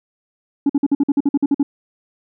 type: tone bursts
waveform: sine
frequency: 282.6 Hz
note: C#4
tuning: 34 cents sharp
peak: -9 dBFS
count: 12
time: 0.66-1.63 s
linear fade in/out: 5 ms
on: 35 ms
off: 50 ms
effects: tanh soft clip ceiling -10 dBFS